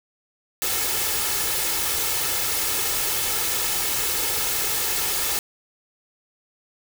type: noise with comb filter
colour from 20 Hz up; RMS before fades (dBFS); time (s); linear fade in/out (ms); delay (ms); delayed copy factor
white; -24; 0.62-5.39; 0; 2.3; +0.55
effects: none